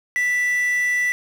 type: tone with quantisation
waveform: triangle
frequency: 1972 Hz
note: B6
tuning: 3 cents flat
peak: -16 dBFS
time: 0.16-1.12 s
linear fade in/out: 0 ms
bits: 6
effects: none